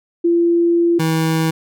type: tone pair in turn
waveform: sine / 25% pulse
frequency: 341.2 / 161.02 Hz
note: F4 / E3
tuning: -40 / -40 cents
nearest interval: octave + minor second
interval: 1300 cents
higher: first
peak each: -11 dBFS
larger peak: neither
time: 0.24-0.99 / 0.99-1.51 s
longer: first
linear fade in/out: 10 ms
effects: none